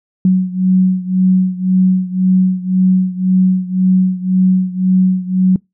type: beating tone pair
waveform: sine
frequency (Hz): 185 / 186.9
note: F#3 / F#3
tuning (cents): 0 / +18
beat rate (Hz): 1.9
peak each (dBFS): -11 / -14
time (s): 0.25-5.56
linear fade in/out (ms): 2
effects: noise-tail reverb RT60 0.2 s tail -26 dB re dry